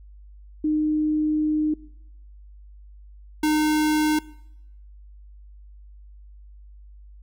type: tone pair in turn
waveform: sine / square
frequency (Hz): 306 / 306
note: D#4 / D#4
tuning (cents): -29 / -29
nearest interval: unison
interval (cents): 0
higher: neither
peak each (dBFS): -19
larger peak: neither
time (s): 0.64-1.74 / 3.43-4.19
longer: first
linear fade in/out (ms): 5
effects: noise-tail reverb RT60 0.8 s tail -21 dB re dry + added 50 Hz sine -43 dBFS peak until 7.22 s